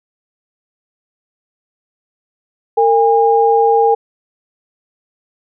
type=tone pair together; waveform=sine; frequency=455.9 / 812.3 Hz; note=A#4 / G#5; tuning=-39 / -39 cents; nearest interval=minor seventh; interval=1000 cents; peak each=-11 dBFS; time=2.77-3.95 s; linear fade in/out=10 ms; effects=none